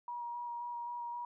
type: tone with vibrato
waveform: sine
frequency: 955 Hz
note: A#5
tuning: 42 cents sharp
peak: -38 dBFS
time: 0.08-1.25 s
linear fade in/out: 2 ms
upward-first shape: square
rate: 3.8 Hz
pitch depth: 11 cents each way
effects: none